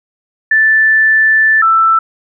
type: tone pair in turn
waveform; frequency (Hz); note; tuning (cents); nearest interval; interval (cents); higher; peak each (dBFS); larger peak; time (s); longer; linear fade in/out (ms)
sine; 1760 / 1327.3; A6 / E6; 0 / +12; perfect fourth; 488; first; -6; neither; 0.51-1.62 / 1.62-1.99; first; 5
effects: none